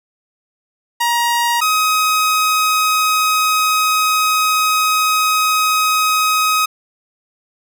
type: tone pair in turn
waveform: sawtooth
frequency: 946 / 1262.8 Hz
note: A#5 / D#6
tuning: +25 / +25 cents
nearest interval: perfect fourth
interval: 500 cents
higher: second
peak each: -10 / -9 dBFS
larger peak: second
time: 1-1.61 / 1.61-6.66 s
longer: second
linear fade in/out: 10 ms
effects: none